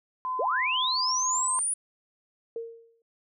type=tone with tremolo; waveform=sine; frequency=1021 Hz; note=C6; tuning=43 cents flat; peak=-27 dBFS; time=0.25-1.59 s; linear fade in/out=0 ms; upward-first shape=triangle; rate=3.9 Hz; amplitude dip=25%
type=linear sweep; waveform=sine; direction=up; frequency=389.5 to 9890 Hz; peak=-25 dBFS; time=0.39-1.74 s; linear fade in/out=5 ms
type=tone with exponential decay; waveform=sine; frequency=460 Hz; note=A#4; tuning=23 cents flat; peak=-29 dBFS; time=2.56-3.02 s; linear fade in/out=2 ms; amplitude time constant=100 ms
effects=none